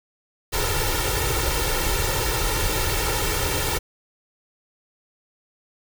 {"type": "noise with comb filter", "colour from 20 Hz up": "pink", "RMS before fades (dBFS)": -23, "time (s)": [0.52, 3.79], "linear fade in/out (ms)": 20, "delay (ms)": 2.2, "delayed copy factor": 0.9, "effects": []}